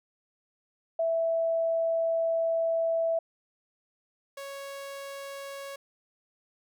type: tone pair in turn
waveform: sine / sawtooth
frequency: 659.3 / 554.4 Hz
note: E5 / C#5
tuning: 0 / 0 cents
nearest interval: minor third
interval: 300 cents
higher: first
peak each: -24 / -34 dBFS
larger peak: first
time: 0.99-3.19 / 4.37-5.76 s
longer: first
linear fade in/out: 5 ms
effects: none